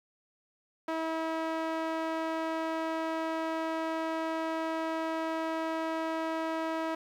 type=tone with band-pass filter; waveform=sawtooth; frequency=322.9 Hz; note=E4; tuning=36 cents flat; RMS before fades=-33 dBFS; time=0.88-6.95 s; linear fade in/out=5 ms; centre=890 Hz; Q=0.8; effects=10-bit